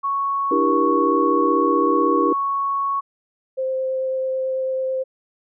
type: tone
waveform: sine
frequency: 1108.7 Hz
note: C#6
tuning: in tune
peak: -19 dBFS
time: 0.03-3.01 s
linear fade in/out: 20 ms
type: chord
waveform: sine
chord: E half-diminished seventh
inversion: third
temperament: equal with one note detuned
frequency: 293.7 / 329.6 / 392 / 477.3 Hz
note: D4 / E4 / G4 / Bb4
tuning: 0 / 0 / 0 / +41 cents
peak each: -22 dBFS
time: 0.51-2.33 s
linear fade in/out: 5 ms
type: tone with vibrato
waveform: sine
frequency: 523.3 Hz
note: C5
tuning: in tune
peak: -20 dBFS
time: 3.57-5.04 s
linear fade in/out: 20 ms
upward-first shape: triangle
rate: 9.1 Hz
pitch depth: 8 cents each way
effects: none